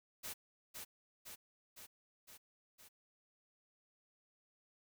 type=noise with echo; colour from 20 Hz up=white; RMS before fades=-45 dBFS; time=0.23-0.34 s; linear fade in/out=20 ms; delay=510 ms; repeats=5; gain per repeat=-3 dB; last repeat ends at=2.89 s; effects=none